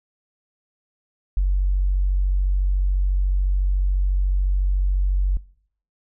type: tone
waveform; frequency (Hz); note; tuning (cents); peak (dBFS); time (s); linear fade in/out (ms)
sine; 47; F#1; +28; -15; 1.37-5.37; 0
effects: noise-tail reverb RT60 0.6 s tail -22 dB re dry + tanh soft clip ceiling -11 dBFS